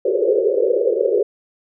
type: band-pass noise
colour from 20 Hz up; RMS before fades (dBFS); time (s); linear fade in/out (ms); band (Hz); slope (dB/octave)
pink; -17; 0.05-1.23; 5; 370 to 550; 96
effects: none